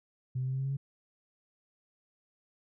sine tone with pitch steps, 127.5 / 129.21 / 130.93 / 132.68 / 134.46 / 136.26 / 138.08 Hz, C3 / C3 / C3 / C3 / C3 / C#3 / C#3, -44 / -21 / +2 / +25 / +48 / -29 / -6 cents, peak -29 dBFS, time 0.35-0.77 s, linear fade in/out 10 ms, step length 60 ms, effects tanh soft clip ceiling -25 dBFS

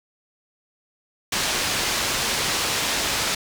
white low-pass noise, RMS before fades -24 dBFS, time 1.32-3.35 s, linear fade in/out 5 ms, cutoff 5900 Hz, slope 12 dB/octave, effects none

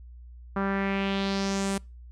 sawtooth tone with low-pass filter sweep, 196 Hz, G3, in tune, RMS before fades -28 dBFS, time 0.56-1.78 s, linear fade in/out 5 ms, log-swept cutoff 1300 to 9400 Hz, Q 2.7, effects noise-tail reverb RT60 0.3 s tail -26 dB re dry + added 60 Hz sine -43 dBFS peak until 2.11 s

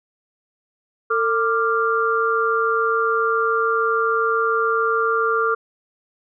sine tone cluster, 450.7 / 1183 / 1390 Hz, A4 / D6 / F6, +42 / +12 / -9 cents, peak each -21 dBFS, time 1.1-5.55 s, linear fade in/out 10 ms, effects none

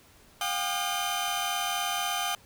sawtooth tone cluster, 714 / 798 / 1215 / 3071 Hz, F5 / G5 / D#6 / G7, +38 / +31 / -42 / -36 cents, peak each -30 dBFS, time 0.41-2.35 s, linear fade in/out 2 ms, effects pink hiss -57 dBFS RMS until 2.45 s

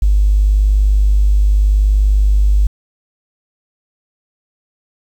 triangle tone, 50.4 Hz, G1, 49 cents sharp, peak -4 dBFS, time 0.02-2.67 s, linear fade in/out 5 ms, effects tanh soft clip ceiling -6 dBFS + 7-bit

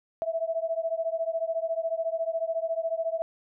sine beating tone pair, 651 / 665 Hz, E5 / E5, -22 / +15 cents, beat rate 14 Hz, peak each -29 / -30 dBFS, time 0.22-3.22 s, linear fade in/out 0 ms, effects none

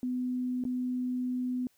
sine tone with dropouts, 250.9 Hz, B3, 28 cents sharp, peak -29 dBFS, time 0.03-1.67 s, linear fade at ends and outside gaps 1 ms, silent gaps 0.639-0.651 s, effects white hiss -69 dBFS RMS until 1.77 s

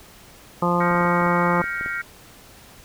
harmonic tone, 174.61 Hz, F3, in tune, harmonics 1 / 2 / 3 / 4 / 5 / 6 / 7, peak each -22 / -27 / -25 / -32 / -25 / -26 / -25 dBFS, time 0.62-1.62 s, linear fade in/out 5 ms
sine chord, G half-diminished seventh, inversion third, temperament equal with one note detuned, 1396.9 / 1568 / 1896.2 / 2217 Hz, F6 / G6 / Bb6 / Db7, 0 / 0 / +29 / 0 cents, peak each -28 / -32 / -30 / -32 dBFS, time 0.8-2.02 s, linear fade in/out 10 ms
clicks, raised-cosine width 2 ms, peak -23 dBFS, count 10, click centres 0.912 / 0.951 / 1.01 / 1.052 / 1.215 / 1.264 / 1.6 / 1.641 / 1.811 / 1.861 s
effects pink hiss -47 dBFS RMS until 2.84 s

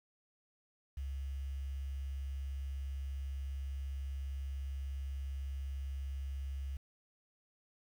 sine tone with quantisation, 68.3 Hz, C#2, 25 cents flat, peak -37 dBFS, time 0.97-6.77 s, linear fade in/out 5 ms, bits 10, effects none

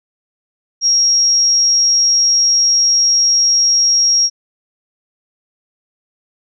sine tone, 5600 Hz, F8, 4 cents sharp, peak -9 dBFS, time 0.81-4.3 s, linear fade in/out 50 ms, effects none

